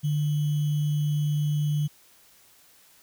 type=tone with sample-and-hold; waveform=sine; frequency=148.5 Hz; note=D3; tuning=20 cents sharp; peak=-22 dBFS; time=0.03-1.88 s; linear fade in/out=20 ms; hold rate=3150 Hz; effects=white hiss -57 dBFS RMS until 3.02 s